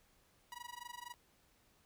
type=tone with amplitude modulation; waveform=sawtooth; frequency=967 Hz; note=B5; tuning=37 cents flat; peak=-40 dBFS; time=0.52-1.14 s; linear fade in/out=0 ms; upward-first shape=sine; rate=24.1 Hz; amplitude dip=95%; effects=pink hiss -71 dBFS RMS until 1.85 s